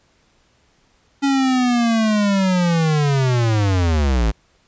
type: linear sweep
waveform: square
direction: down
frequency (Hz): 280 to 51.2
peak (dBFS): -15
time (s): 1.22-4.32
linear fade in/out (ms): 20
effects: pink hiss -59 dBFS RMS until 4.67 s + resampled to 16000 Hz